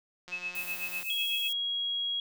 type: click train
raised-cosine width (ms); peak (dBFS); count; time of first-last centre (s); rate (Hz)
0.2; -29; 135; 0.28-1.029; 179
type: tone with tremolo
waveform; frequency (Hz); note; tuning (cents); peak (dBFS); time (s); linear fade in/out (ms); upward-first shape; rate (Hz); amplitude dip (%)
sine; 2591; E7; -30; -30; 0.31-1.49; 20; triangle; 8; 95
type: noise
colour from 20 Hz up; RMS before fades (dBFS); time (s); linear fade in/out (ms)
violet; -41; 0.55-1.53; 5
type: tone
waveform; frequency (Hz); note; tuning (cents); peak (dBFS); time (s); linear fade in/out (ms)
sine; 3300; G#7; -12; -29; 1.1-2.2; 2
effects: none